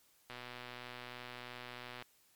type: click train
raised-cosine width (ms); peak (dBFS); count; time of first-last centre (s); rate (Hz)
0.3; -30; 213; 0.3-2.024; 123
effects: white hiss -69 dBFS RMS until 2.35 s + MP3 96 kbps